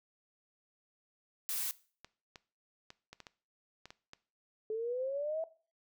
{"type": "noise", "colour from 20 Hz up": "blue", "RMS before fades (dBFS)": -36, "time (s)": [1.49, 1.71], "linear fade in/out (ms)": 0}
{"type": "clicks", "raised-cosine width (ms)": 0.2, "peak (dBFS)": -31, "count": 9, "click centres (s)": [2.046, 2.358, 2.904, 3.13, 3.203, 3.268, 3.856, 3.905, 4.134]}
{"type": "exponential sweep", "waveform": "sine", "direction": "up", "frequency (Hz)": [430, 659.3], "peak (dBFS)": -33, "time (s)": [4.7, 5.44], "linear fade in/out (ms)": 2}
{"effects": ["noise-tail reverb RT60 0.4 s tail -19 dB re dry"]}